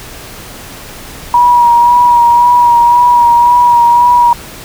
sine tone with vibrato, 959 Hz, A#5, 49 cents sharp, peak -3 dBFS, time 1.34-4.33 s, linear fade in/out 2 ms, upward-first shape sine, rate 1.9 Hz, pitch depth 23 cents each way, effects pink hiss -29 dBFS RMS until 4.64 s

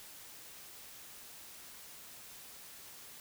silence, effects white hiss -52 dBFS RMS until 3.2 s

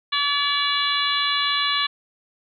harmonic tone, 573 Hz, D5, 43 cents flat, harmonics 2 / 3 / 4 / 5 / 6 / 7, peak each -25 / -28 / -29 / -28 / -25 / -26 dBFS, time 0.12-1.87 s, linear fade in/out 10 ms, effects none

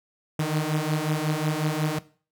sawtooth beating tone pair, 151.1 / 156.6 Hz, D3 / D#3, +50 / +11 cents, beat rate 5.5 Hz, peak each -23 / -22 dBFS, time 0.39-1.99 s, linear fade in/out 5 ms, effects noise-tail reverb RT60 0.4 s tail -18 dB re dry

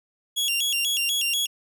sawtooth tone with vibrato, 3049 Hz, G7, 49 cents flat, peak -19 dBFS, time 0.36-1.47 s, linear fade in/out 20 ms, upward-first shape square, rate 4.1 Hz, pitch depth 160 cents each way, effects none

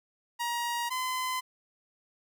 sawtooth tone pair in turn, 948 / 1022.2 Hz, A#5 / C6, +29 / -41 cents, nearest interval minor second, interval 130 cents, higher second, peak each -26 dBFS, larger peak neither, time 0.39-0.9 / 0.9-1.41 s, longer neither, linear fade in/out 20 ms, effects none

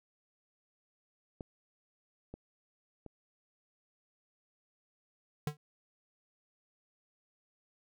clicks, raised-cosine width 2 ms, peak -28 / -31 / -33 dBFS, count 3, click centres 1.408 / 2.34 / 3.063 s
square tone with exponential decay, 149.3 Hz, D3, 29 cents sharp, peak -29 dBFS, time 5.47-5.57 s, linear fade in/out 2 ms, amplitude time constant 21 ms
effects none

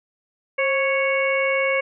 harmonic tone with a mistuned harmonic, 554 Hz, C#5, 1 cent flat, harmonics 1 / 2 / 3 / 4 / 5, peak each -21 / -29 / -31 / -22 / -32 dBFS, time 0.58-1.81 s, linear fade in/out 10 ms, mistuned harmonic 1, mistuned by -57 cents, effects none

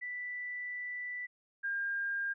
sine tone pair in turn, 1975.5 / 1606.8 Hz, B6 / G6, 0 / +42 cents, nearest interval major third, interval 358 cents, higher first, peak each -37 / -32 dBFS, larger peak second, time 0.01-1.27 / 1.63-2.34 s, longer first, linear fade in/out 20 ms, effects none

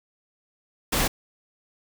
pink noise, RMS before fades -23 dBFS, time 0.92-1.08 s, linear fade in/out 10 ms, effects none

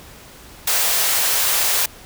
white high-pass noise, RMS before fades -18 dBFS, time 0.67-1.86 s, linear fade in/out 5 ms, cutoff 470 Hz, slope 24 dB/octave, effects pink hiss -42 dBFS RMS until 2.05 s

